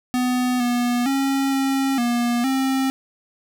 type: tone with pitch steps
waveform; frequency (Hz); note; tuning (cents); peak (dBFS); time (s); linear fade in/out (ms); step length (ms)
square; 250 / 242.7 / 272.5 / 270.5 / 239.1 / 266; B3 / B3 / C#4 / C#4 / A#3 / C4; +21 / -30 / -29 / -42 / +44 / +29; -19; 0.14-2.9; 0; 460
effects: none